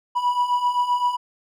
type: beating tone pair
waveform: triangle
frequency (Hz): 974 / 981.7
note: B5 / B5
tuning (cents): -24 / -11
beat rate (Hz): 7.7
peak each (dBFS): -23 / -18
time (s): 0.15-1.17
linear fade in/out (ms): 20
effects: none